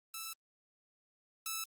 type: tone pair in turn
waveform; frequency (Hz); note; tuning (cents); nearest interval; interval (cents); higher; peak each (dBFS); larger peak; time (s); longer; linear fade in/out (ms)
5% pulse; 1318.5 / 1310.1; E6 / E6; 0 / -11; unison; 11; first; -29 / -25; second; 0.14-0.33 / 1.46-1.64; first; 2
effects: Opus 24 kbps